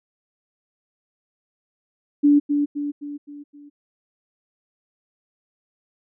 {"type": "tone with echo", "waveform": "sine", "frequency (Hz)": 290, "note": "D4", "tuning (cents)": -22, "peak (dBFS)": -11, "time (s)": [2.23, 2.4], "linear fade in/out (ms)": 20, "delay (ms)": 260, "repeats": 5, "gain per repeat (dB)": -6, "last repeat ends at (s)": 3.7, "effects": []}